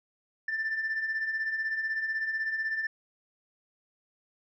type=beating tone pair; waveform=sine; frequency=1760 / 1776 Hz; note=A6 / A6; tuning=0 / +16 cents; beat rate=16 Hz; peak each=-35 / -28 dBFS; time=0.48-2.87 s; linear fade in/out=5 ms; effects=tanh soft clip ceiling -25 dBFS